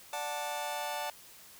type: chord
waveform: sawtooth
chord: D major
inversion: none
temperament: just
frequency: 587.3 / 734.2 / 881 Hz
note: D5 / F#5 / A5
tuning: 0 / -14 / +2 cents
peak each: -36 / -36 / -33 dBFS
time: 0.13-1.1 s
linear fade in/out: 2 ms
effects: white hiss -54 dBFS RMS until 1.59 s